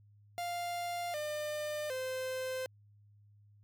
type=tone with pitch steps; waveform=45% pulse; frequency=698.5 / 601.1 / 517.3 Hz; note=F5 / D5 / C5; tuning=0 / +40 / -20 cents; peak=-35 dBFS; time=0.38-2.66 s; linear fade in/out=0 ms; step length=760 ms; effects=added 103 Hz sine -59 dBFS peak until 3.63 s + MP3 96 kbps